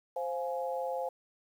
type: chord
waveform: sine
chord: F minor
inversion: second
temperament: just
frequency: 523.8 / 698.5 / 838.1 Hz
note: C5 / F5 / Ab5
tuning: +2 / 0 / +16 cents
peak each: -34 / -38 / -38 dBFS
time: 0.16-1.09 s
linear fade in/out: 5 ms
effects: 10-bit